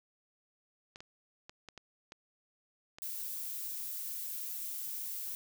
clicks, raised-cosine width 0.2 ms, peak -30 dBFS, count 7, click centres 0.959 / 1.005 / 1.495 / 1.687 / 1.777 / 2.121 / 2.985 s
violet noise, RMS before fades -40 dBFS, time 3.02-5.35 s, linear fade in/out 0 ms
effects none

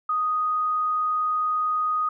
sine tone, 1244.5 Hz, D#6, in tune, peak -21 dBFS, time 0.09-2.09 s, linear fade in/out 5 ms, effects none

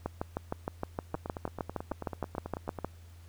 two click trains, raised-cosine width 1 ms, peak -23 / -18 dBFS, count 16 / 19, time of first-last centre 1.15-2.788 / 0.06-2.846 s, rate 9.16 / 6.46 Hz, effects added 85 Hz sine -49 dBFS peak until 3.28 s + pink hiss -62 dBFS RMS until 3.28 s

